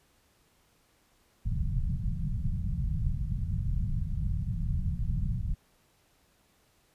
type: low-pass noise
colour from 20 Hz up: pink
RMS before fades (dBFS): -30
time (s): 1.45-5.55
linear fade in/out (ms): 10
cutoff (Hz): 180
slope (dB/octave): 48
effects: pink hiss -67 dBFS RMS until 6.94 s + resampled to 32000 Hz